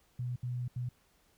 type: tone bursts at uneven times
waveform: sine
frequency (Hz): 123.47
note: B2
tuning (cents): 0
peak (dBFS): -33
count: 3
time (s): 0.19-0.36 / 0.43-0.68 / 0.76-0.89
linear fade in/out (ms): 5
effects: pink hiss -69 dBFS RMS until 1.37 s